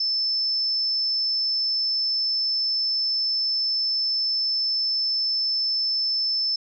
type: tone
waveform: sine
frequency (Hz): 5274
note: E8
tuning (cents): 0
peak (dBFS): -21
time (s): 0-6.56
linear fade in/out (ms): 5
effects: none